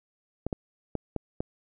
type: clicks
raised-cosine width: 2 ms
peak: -16 dBFS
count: 5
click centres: 0.466 / 0.528 / 0.953 / 1.163 / 1.405 s
effects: none